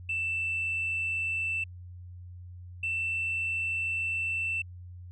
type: tone pair in turn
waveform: sine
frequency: 2662 / 2673 Hz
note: E7 / E7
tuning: +16 / +23 cents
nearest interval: unison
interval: 7 cents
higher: second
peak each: -27 dBFS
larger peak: neither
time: 0.09-1.64 / 2.83-4.62 s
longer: second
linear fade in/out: 5 ms
effects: tanh soft clip ceiling -24 dBFS + added 89 Hz sine -42 dBFS peak until 5.11 s